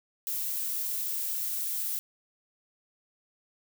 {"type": "noise", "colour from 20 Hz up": "violet", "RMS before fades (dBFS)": -32, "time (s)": [0.27, 1.99], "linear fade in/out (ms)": 0, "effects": []}